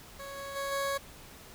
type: tone with level steps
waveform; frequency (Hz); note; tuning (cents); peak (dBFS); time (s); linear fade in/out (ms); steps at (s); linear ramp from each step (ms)
20% pulse; 554.4; C#5; 0; -36 / -34 / -28 / -25; 0.19-0.98; 10; 0.36 / 0.55 / 0.71; 20
effects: pink hiss -51 dBFS RMS until 1.54 s